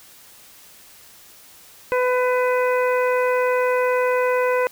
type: harmonic tone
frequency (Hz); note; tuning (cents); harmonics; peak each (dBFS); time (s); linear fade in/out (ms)
501; B4; +25; 1 / 2 / 3 / 4 / 5; -18 / -24 / -28 / -30 / -32; 1.92-4.67; 0
effects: white hiss -47 dBFS RMS until 4.71 s